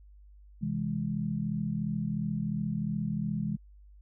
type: chord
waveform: sine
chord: C augmented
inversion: none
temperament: equal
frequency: 130.81 / 164.81 / 207.7 Hz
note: C3 / E3 / G#3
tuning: 0 / 0 / 0 cents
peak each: -36 / -33 / -32 dBFS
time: 0.61-3.57 s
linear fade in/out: 20 ms
effects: added 50 Hz sine -51 dBFS peak until 4.01 s